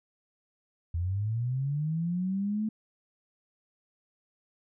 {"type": "linear sweep", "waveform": "sine", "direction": "up", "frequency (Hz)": [81.4, 220], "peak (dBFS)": -27, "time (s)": [0.94, 2.69], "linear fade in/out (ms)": 5, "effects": []}